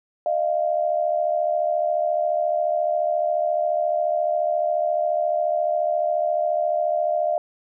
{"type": "tone pair together", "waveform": "sine", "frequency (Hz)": [615, 689.3], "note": ["D#5", "F5"], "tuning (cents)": [-20, -23], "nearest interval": "major second", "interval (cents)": 197, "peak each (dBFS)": -22, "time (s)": [0.26, 7.38], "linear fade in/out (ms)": 2, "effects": []}